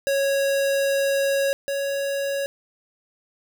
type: tone pair in turn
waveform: square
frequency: 552 / 555.8 Hz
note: C#5 / C#5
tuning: -7 / +4 cents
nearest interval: unison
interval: 11 cents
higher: second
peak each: -20 / -24 dBFS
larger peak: first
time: 0.07-1.53 / 1.68-2.46 s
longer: first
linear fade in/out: 0 ms
effects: none